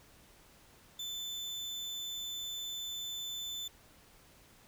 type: tone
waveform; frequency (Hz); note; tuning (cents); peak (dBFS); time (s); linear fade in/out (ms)
35% pulse; 3520; A7; 0; -36; 0.99-3.68; 5
effects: pink hiss -61 dBFS RMS until 4.67 s